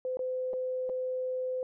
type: tone with dropouts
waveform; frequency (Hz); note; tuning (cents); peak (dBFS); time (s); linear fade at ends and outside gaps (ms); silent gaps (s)
sine; 511; C5; -41; -30; 0.05-1.63; 1; 0.171-0.192 / 0.533-0.537 / 0.893-0.897
effects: none